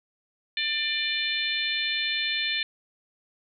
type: harmonic tone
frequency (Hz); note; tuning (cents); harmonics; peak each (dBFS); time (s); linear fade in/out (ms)
595; D5; +22; 3 / 4 / 5 / 6 / 7; -32 / -30 / -33 / -30 / -33; 0.57-2.63; 2
effects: none